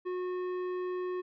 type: tone with tanh clipping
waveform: sine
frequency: 363.7 Hz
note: F#4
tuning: 30 cents flat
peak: -34 dBFS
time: 0.05-1.22 s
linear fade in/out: 20 ms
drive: 12 dB
effects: none